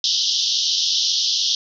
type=band-pass noise; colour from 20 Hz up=white; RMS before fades=-20 dBFS; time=0.04-1.55 s; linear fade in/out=2 ms; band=3000 to 5900 Hz; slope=96 dB/octave; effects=none